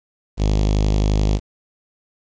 sawtooth tone with notch filter, 51.5 Hz, G#1, 14 cents flat, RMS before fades -17 dBFS, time 0.37-1.4 s, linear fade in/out 50 ms, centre 1500 Hz, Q 0.61, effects resampled to 16000 Hz + 8-bit

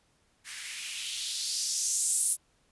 violet noise with band-pass filter sweep, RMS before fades -31 dBFS, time 0.44-2.37 s, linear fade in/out 50 ms, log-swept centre 1700 to 10000 Hz, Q 2.5, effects pink hiss -69 dBFS RMS until 2.71 s + resampled to 24000 Hz

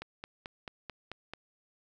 click train, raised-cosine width 0.3 ms, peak -24 dBFS, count 7, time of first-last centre 0.02-1.336 s, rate 4.56 Hz, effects none

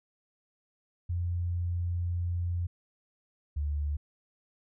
sine tone pair in turn, 87.31 / 73.42 Hz, F2 / D2, 0 / 0 cents, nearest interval minor third, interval 300 cents, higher first, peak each -28 dBFS, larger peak neither, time 1.09-2.67 / 3.56-3.97 s, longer first, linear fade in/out 10 ms, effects none

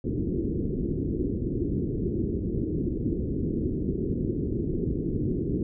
white low-pass noise, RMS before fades -28 dBFS, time 0.04-5.63 s, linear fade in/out 2 ms, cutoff 390 Hz, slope 48 dB/octave, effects none

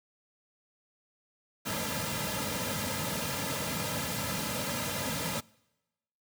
pink noise with comb filter, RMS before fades -33 dBFS, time 1.65-5.41 s, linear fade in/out 20 ms, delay 2.7 ms, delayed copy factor -0.75, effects noise-tail reverb RT60 1.0 s tail -25 dB re dry + high-pass 100 Hz 12 dB/octave

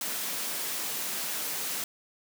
white high-pass noise, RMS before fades -33 dBFS, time 0.01-1.84 s, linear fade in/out 2 ms, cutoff 160 Hz, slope 24 dB/octave, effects none

